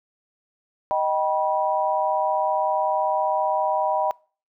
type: chord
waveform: sine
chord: Eb augmented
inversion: none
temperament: just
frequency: 622.3 / 777.8 / 972.3 Hz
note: Eb5 / G5 / B5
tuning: 0 / -14 / -27 cents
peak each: -24 dBFS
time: 0.91-4.11 s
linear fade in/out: 0 ms
effects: noise-tail reverb RT60 0.4 s tail -25 dB re dry